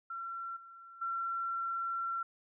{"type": "tone with level steps", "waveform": "sine", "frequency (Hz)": 1359, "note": "F6", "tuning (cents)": -48, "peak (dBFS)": [-38, -50, -33], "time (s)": [0.1, 2.23], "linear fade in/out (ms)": 5, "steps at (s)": [0.56, 1.01], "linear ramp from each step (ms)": 10, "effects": []}